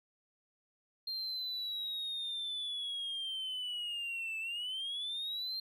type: linear two-way sweep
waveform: triangle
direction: down then up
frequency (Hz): 4200 to 2624 to 4200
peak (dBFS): -34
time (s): 1.07-5.6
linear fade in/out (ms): 5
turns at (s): 4.39
effects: tanh soft clip ceiling -31 dBFS